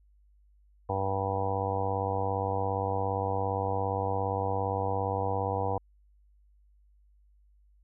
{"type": "harmonic tone", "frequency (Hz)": 97.4, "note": "G2", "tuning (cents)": -11, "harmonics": [1, 2, 3, 4, 5, 6, 7, 8, 9, 10], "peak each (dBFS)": [-33, -43, -41, -44, -33, -43, -37, -34, -38, -37], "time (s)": [0.89, 5.78], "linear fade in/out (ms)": 5, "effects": ["added 50 Hz sine -59 dBFS peak until 7.83 s"]}